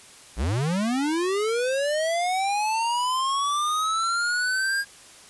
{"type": "linear sweep", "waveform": "square", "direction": "up", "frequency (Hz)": [48.95, 1629], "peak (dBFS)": -23, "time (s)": [0.36, 4.85], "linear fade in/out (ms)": 50, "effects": ["white hiss -48 dBFS RMS until 5.29 s", "resampled to 24000 Hz"]}